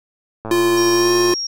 click train, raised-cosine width 1 ms, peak -14 dBFS, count 98, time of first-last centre 0.45-1.324 s, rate 111 Hz
square tone with pitch glide, 347.3 to 354.2 Hz, F4 to F4, -10 to +24 cents, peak -14 dBFS, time 0.51-1.34 s, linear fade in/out 2 ms, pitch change +34 cents, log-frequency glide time 0.92-1.13 s
sine tone, 5588 Hz, F8, in tune, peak -21 dBFS, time 0.77-1.47 s, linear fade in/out 5 ms
effects none

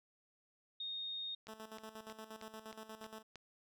sine tone, 3700 Hz, A#7, 14 cents flat, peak -40 dBFS, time 0.8-1.35 s, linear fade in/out 5 ms
click train, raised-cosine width 0.2 ms, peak -33 dBFS, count 7, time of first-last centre 1.47-3.357 s, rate 3.18 Hz
10% pulse tone with tremolo, 219.1 Hz, A3, 7 cents flat, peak -39 dBFS, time 1.48-3.23 s, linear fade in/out 10 ms, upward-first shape square, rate 8.5 Hz, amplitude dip 70%
effects none

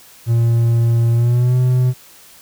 triangle tone with pitch glide, 116.54 to 126.36 Hz, A#2 to B2, 0 to +40 cents, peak -9 dBFS, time 0.26-1.94 s, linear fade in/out 50 ms, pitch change +140 cents, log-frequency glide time 1.13-1.57 s, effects white hiss -44 dBFS RMS until 2.41 s

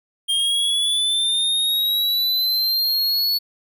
square linear sweep, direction up, 3200 to 4426 Hz, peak -18 dBFS, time 0.28-3.39 s, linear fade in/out 20 ms, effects none

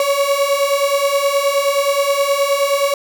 35% pulse beating tone pair, 554.4 / 563.9 Hz, C#5 / C#5, 0 / +30 cents, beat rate 9.5 Hz, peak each -17 / -14 dBFS, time 0-2.94 s, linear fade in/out 2 ms, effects none

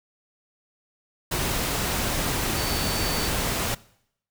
sine tone in noise, 4524 Hz, C#8, 34 cents sharp, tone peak -34 dBFS, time 2.56-3.28 s, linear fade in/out 10 ms, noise pink, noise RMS -26 dBFS, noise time 1.31-3.75 s, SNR -11 dB, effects noise-tail reverb RT60 0.7 s tail -21 dB re dry

